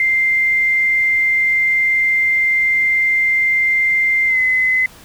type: tone with pitch glide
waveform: sine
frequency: 2093 to 2036 Hz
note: C7 to C7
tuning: 0 to -48 cents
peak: -12 dBFS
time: 0-4.86 s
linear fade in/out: 2 ms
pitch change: -48 cents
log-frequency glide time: 4.27-4.39 s
effects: pink hiss -42 dBFS RMS until 5.04 s